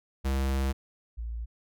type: tone pair in turn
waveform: square / sine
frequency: 67.1 / 57.11 Hz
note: C2 / A#1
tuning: +44 / -35 cents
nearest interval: minor third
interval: 279 cents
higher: first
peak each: -26 / -32 dBFS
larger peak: first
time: 0.24-0.73 / 1.17-1.46 s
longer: first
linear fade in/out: 20 ms
effects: none